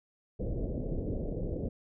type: low-pass noise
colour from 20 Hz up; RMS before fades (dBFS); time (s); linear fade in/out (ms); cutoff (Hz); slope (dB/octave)
pink; -34; 0.39-1.69; 10; 580; 48
effects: none